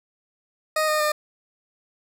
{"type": "tone with pitch steps", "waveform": "20% pulse", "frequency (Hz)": [622, 613.1, 604.3], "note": ["D#5", "D#5", "D5"], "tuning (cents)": [-1, -26, 49], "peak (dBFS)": -15, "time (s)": [0.76, 1.12], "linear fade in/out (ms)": 5, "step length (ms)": 120, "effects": []}